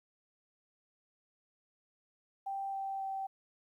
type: tone with pitch steps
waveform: sine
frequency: 784 / 779.5 / 775 Hz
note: G5 / G5 / G5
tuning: 0 / -10 / -20 cents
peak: -35 dBFS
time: 2.46-3.27 s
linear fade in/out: 10 ms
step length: 270 ms
effects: 12-bit